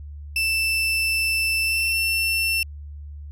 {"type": "tone with pitch glide", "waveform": "35% pulse", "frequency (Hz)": [2658, 2700], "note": ["E7", "E7"], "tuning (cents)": [14, 41], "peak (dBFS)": -18, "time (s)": [0.36, 2.63], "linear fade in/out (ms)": 2, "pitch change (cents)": 27, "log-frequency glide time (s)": [1.63, 1.97], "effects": ["added 73 Hz sine -34 dBFS peak until 3.31 s"]}